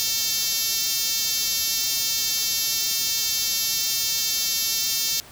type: tone with high-pass filter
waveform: 5% pulse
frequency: 449.5 Hz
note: A4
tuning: 37 cents sharp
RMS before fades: -24 dBFS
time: 0-5.2 s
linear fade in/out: 0 ms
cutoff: 5700 Hz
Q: 1.1
effects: pink hiss -45 dBFS RMS until 5.31 s + high-pass 60 Hz 12 dB/octave